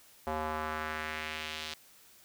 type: tone with band-pass filter sweep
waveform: square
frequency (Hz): 77.78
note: D#2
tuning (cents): 0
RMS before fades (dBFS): -37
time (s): 0.27-1.74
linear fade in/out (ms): 0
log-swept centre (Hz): 790 to 3900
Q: 1.6
effects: white hiss -59 dBFS RMS until 2.24 s